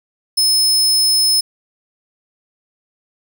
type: tone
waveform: sawtooth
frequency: 5200 Hz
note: E8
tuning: 24 cents flat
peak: -9 dBFS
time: 0.37-1.41 s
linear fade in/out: 10 ms
effects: none